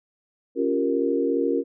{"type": "chord", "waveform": "sine", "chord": "G half-diminished seventh", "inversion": "second", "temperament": "equal", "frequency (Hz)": [277.2, 349.2, 392, 466.2], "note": ["Db4", "F4", "G4", "Bb4"], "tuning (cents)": [0, 0, 0, 0], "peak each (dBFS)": [-25, -26, -29, -24], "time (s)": [0.55, 1.64], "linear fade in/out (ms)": 50, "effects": []}